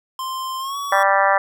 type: tone with pitch glide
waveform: square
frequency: 1046.5 to 1128.1 Hz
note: C6 to C#6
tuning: 0 to +30 cents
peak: -25 dBFS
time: 0.19-1.03 s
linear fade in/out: 2 ms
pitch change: +130 cents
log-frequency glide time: 0.59-0.77 s
type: harmonic tone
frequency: 196 Hz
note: G3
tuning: in tune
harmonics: 3 / 4 / 5 / 6 / 7 / 8 / 9 / 10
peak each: -20 / -19 / -21 / -21 / -24 / -25 / -22 / -27 dBFS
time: 0.92-1.38 s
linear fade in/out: 2 ms
effects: none

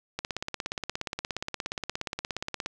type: click train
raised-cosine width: 0.2 ms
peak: -14 dBFS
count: 43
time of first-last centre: 0.19-2.661 s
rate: 17 Hz
effects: none

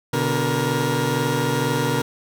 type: tone cluster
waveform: 20% pulse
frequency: 124 / 146.1 / 471.7 Hz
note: B2 / D3 / A#4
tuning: +7 / -9 / +20 cents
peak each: -19 dBFS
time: 0.13-2.02 s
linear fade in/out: 5 ms
effects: none

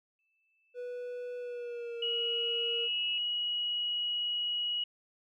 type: tone with exponential growth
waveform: sine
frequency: 2637 Hz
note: E7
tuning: in tune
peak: -36 dBFS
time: 0.19-3.18 s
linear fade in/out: 1 ms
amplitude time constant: 650 ms
type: tone with pitch glide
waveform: triangle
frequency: 491.3 to 465.3 Hz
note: B4 to A#4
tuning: -9 to -3 cents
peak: -35 dBFS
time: 0.74-2.89 s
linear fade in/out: 50 ms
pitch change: -94 cents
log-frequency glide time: 1.38-2.05 s
type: tone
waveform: sine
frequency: 2909 Hz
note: F#7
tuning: 30 cents flat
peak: -30 dBFS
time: 2.02-4.84 s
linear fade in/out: 5 ms
effects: none

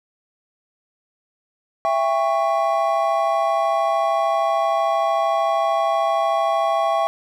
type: chord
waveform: triangle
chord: C# diminished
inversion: first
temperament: just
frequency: 665.2 / 798.3 / 1108.7 Hz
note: E5 / G5 / C#6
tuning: +16 / +31 / 0 cents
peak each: -18 / -20 / -21 dBFS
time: 1.85-7.07 s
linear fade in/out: 0 ms
effects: none

